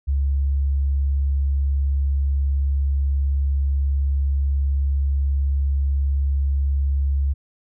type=tone; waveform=sine; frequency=69.3 Hz; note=C#2; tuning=in tune; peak=-17 dBFS; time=0.07-7.34 s; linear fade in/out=20 ms; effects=none